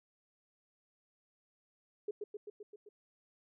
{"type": "tone with echo", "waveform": "sine", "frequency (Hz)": 415.3, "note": "G#4", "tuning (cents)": 0, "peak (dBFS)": -34, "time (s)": [2.08, 2.11], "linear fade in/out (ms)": 5, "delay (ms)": 130, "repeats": 6, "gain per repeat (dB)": -3, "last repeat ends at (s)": 2.89, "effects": []}